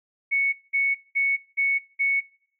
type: tone bursts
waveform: sine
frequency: 2215 Hz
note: C#7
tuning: 2 cents flat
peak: -19 dBFS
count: 5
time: 0.31-2.21 s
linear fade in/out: 20 ms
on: 220 ms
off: 200 ms
effects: noise-tail reverb RT60 0.6 s tail -23 dB re dry